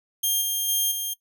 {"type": "tone with level steps", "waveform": "10% pulse", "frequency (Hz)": 3200, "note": "G7", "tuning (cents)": 35, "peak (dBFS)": [-12, -15, -12, -18], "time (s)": [0.23, 1.14], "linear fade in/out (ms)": 10, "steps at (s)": [0.41, 0.68, 0.91], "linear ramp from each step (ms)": 10, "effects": ["noise-tail reverb RT60 0.1 s tail -19 dB re dry"]}